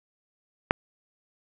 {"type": "click", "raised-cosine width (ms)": 0.5, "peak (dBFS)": -4, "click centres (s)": 0.709, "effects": []}